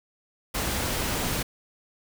pink noise, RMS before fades -28 dBFS, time 0.54-1.43 s, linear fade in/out 10 ms, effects none

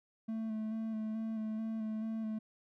triangle tone with vibrato, 220 Hz, A3, in tune, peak -33 dBFS, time 0.28-2.39 s, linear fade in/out 10 ms, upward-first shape square, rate 2.3 Hz, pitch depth 19 cents each way, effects none

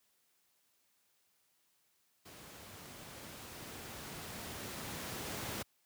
pink noise with level ramp, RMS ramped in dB -53 to -40 dBFS, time 2.25-5.63 s, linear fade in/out 10 ms, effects white hiss -75 dBFS RMS until 5.85 s + high-pass 80 Hz 12 dB/octave

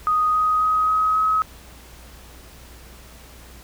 sine tone with pitch steps, 1244.5 / 1252.4 / 1260.4 / 1268.4 / 1276.5 Hz, D#6 / D#6 / D#6 / D#6 / D#6, 0 / +11 / +22 / +33 / +44 cents, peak -16 dBFS, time 0.07-1.42 s, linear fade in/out 0 ms, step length 270 ms, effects added 60 Hz sine -44 dBFS peak until 3.63 s + pink hiss -46 dBFS RMS until 3.63 s

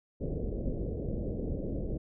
pink low-pass noise, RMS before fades -34 dBFS, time 0.2-1.98 s, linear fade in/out 10 ms, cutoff 560 Hz, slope 48 dB/octave, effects none

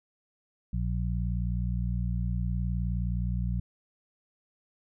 harmonic tone, 59.4 Hz, A#1, 33 cents sharp, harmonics 1 / 2 / 3, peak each -29 / -32 / -34 dBFS, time 0.73-3.6 s, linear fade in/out 5 ms, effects none

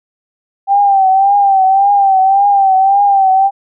sine tone with vibrato, 784 Hz, G5, in tune, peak -6 dBFS, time 0.67-3.51 s, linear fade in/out 50 ms, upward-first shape triangle, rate 1.8 Hz, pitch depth 70 cents each way, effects none

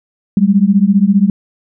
sine beating tone pair, 191.6 / 206.6 Hz, G3 / G#3, -39 / -9 cents, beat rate 15 Hz, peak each -10 dBFS, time 0.37-1.3 s, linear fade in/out 2 ms, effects none

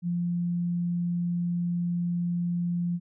sine tone, 173.9 Hz, F3, 7 cents flat, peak -25 dBFS, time 0.02-3 s, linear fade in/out 50 ms, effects none

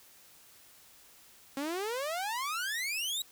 sawtooth exponential sweep, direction up, 267.2 to 3905 Hz, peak -29 dBFS, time 1.57-3.22 s, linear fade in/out 2 ms, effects white hiss -58 dBFS RMS until 3.31 s

